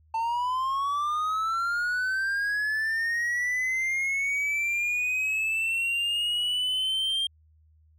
triangle linear sweep, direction up, 890 to 3200 Hz, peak -23 dBFS, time 0.14-7.27 s, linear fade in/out 5 ms, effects added 78 Hz sine -57 dBFS peak until 7.98 s

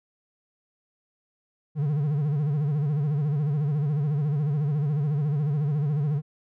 triangle tone with vibrato, 146.83 Hz, D3, in tune, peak -20 dBFS, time 1.75-6.22 s, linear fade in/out 50 ms, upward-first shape sine, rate 14 Hz, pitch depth 110 cents each way, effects none

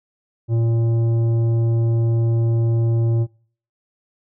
triangle tone with tanh clipping, 115.2 Hz, A#2, 20 cents flat, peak -17 dBFS, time 0.48-3.27 s, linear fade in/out 50 ms, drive 14 dB, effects noise-tail reverb RT60 0.5 s tail -24 dB re dry

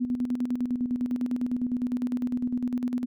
sine tone with tremolo, 246.9 Hz, B3, in tune, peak -23 dBFS, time 0-3.06 s, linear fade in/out 20 ms, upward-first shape square, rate 9.9 Hz, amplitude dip 60%, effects none

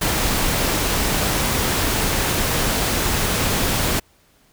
pink noise, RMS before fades -20 dBFS, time 0.01-4 s, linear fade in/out 10 ms, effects pink hiss -57 dBFS RMS until 4.52 s

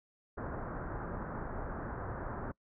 pink low-pass noise, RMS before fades -40 dBFS, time 0.37-2.52 s, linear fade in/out 10 ms, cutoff 1600 Hz, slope 48 dB/octave, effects noise-tail reverb RT60 0.1 s tail -24 dB re dry

